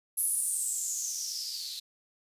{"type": "noise with band-pass filter sweep", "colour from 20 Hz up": "violet", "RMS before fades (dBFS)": -33, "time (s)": [0.17, 1.8], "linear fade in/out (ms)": 10, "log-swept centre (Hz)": [11000, 4000], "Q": 7.9, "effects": ["resampled to 32000 Hz"]}